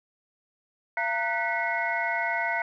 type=tone cluster; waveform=sine; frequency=682 / 923 / 1489 / 1955 / 2169 Hz; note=F5 / A#5 / F#6 / B6 / C#7; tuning=-41 / -17 / +11 / -18 / -38 cents; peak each=-31 dBFS; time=0.97-2.62 s; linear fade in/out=2 ms; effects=tanh soft clip ceiling -14 dBFS